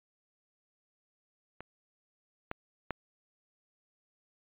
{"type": "clicks", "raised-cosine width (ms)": 0.5, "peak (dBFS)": [-28, -20, -17], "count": 3, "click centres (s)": [1.606, 2.514, 2.907], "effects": ["resampled to 8000 Hz"]}